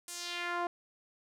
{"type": "tone with band-pass filter sweep", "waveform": "sawtooth", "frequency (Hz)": 349.2, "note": "F4", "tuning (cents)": 0, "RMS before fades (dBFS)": -37, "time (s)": [0.08, 0.67], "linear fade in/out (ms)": 2, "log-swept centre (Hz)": [9400, 780], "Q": 1.7, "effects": []}